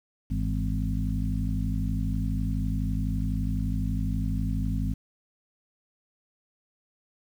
harmonic tone with a mistuned harmonic, 52 Hz, G#1, 3 cents sharp, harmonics 1 / 2 / 3 / 4 / 5, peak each -28 / -31 / -33 / -34 / -35 dBFS, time 0.3-4.94 s, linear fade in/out 10 ms, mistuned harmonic 3, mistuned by +82 cents, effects 9-bit

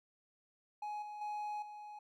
triangle tone with level steps, 838 Hz, G#5, 15 cents sharp, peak -37 / -42 / -36 / -45 dBFS, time 0.82-1.99 s, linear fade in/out 5 ms, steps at 1.02 / 1.21 / 1.62 s, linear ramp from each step 5 ms, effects none

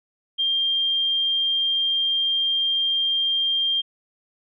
sine tone, 3193 Hz, G7, 31 cents sharp, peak -19 dBFS, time 0.38-3.82 s, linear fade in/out 20 ms, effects none

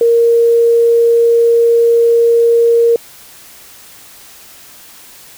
sine tone, 466.2 Hz, A#4, in tune, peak -6 dBFS, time 0.01-2.96 s, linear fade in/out 2 ms, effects white hiss -38 dBFS RMS until 5.37 s

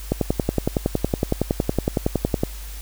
click train, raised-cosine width 2 ms, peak -5 dBFS, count 26, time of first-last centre 0.12-2.435 s, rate 10.8 Hz, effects added 50 Hz sine -32 dBFS peak until 2.81 s + white hiss -41 dBFS RMS until 2.81 s

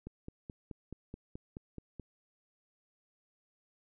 click train, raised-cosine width 3 ms, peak -30 dBFS, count 10, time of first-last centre 0.07-1.997 s, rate 4.67 Hz, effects none

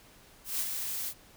blue noise with ADSR envelope, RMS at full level -30 dBFS, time 0.44-1.14 s, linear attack 160 ms, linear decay 45 ms, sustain -5 dB, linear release 58 ms, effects pink hiss -57 dBFS RMS until 1.36 s

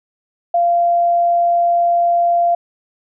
sine tone, 691 Hz, F5, 19 cents flat, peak -11 dBFS, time 0.54-2.55 s, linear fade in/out 5 ms, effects none

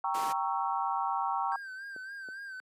sine chord, G diminished seventh, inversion none, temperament equal with one note detuned, 784 / 932.3 / 1108.7 / 1328.4 Hz, G5 / Bb5 / Db6 / Fb6, 0 / 0 / 0 / +13 cents, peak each -33 / -33 / -34 / -38 dBFS, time 0.04-1.56 s, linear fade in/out 2 ms
pink noise, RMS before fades -40 dBFS, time 0.14-0.33 s, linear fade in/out 10 ms
triangle tone with vibrato, 1568 Hz, G6, in tune, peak -38 dBFS, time 1.52-2.6 s, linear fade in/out 0 ms, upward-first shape sine, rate 3.6 Hz, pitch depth 61 cents each way
clicks, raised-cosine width 2 ms, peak -33 dBFS, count 2, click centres 1.963 / 2.287 s
effects high-pass 300 Hz 12 dB/octave + resampled to 32000 Hz

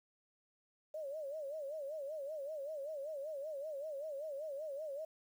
sine tone with vibrato, 588 Hz, D5, 2 cents sharp, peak -40 dBFS, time 0.94-5.05 s, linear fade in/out 5 ms, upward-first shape sine, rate 5.2 Hz, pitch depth 140 cents each way, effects 11-bit

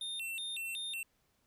square tone with vibrato, 3136 Hz, G7, in tune, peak -38 dBFS, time 0.01-1.03 s, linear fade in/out 2 ms, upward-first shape square, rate 2.7 Hz, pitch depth 260 cents each way, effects pink hiss -75 dBFS RMS until 1.46 s

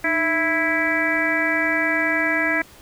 harmonic tone with a mistuned harmonic, 329.6 Hz, E4, in tune, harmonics 1 / 2 / 3 / 4 / 5 / 6 / 7, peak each -26 / -27 / -32 / -32 / -23 / -23 / -26 dBFS, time 0.04-2.62 s, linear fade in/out 5 ms, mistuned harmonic 1, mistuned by -110 cents, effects pink hiss -47 dBFS RMS until 2.81 s

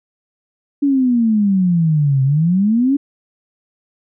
sine exponential two-way sweep, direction down then up, 288.6 to 131.2 to 288.6 Hz, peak -11 dBFS, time 0.82-2.97 s, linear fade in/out 10 ms, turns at 2.23 s, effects none

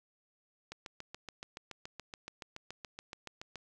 click train, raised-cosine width 0.2 ms, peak -26 dBFS, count 21, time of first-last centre 0.72-3.557 s, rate 7.05 Hz, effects none

